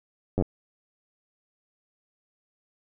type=slowing click train; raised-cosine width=2 ms; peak=-12 dBFS; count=5; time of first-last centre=0.38-0.423 s; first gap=10 ms; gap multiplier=1.05; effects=none